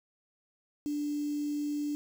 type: tone with quantisation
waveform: sine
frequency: 293.7 Hz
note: D4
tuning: in tune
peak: -30 dBFS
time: 0.86-1.95 s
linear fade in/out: 0 ms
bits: 8
effects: none